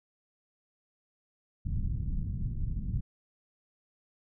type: low-pass noise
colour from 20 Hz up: pink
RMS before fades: -32 dBFS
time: 1.65-3.01 s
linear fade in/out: 10 ms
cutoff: 170 Hz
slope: 24 dB/octave
effects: none